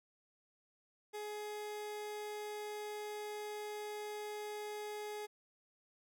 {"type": "tone", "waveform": "30% pulse", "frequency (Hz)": 419.9, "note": "G#4", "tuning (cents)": 19, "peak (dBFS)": -39, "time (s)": [1.13, 5.27], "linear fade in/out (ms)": 20, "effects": []}